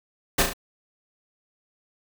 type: noise with echo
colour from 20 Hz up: pink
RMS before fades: -19 dBFS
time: 0.38-0.43 s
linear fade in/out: 10 ms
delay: 35 ms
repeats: 3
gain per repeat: -5 dB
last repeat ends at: 0.535 s
effects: none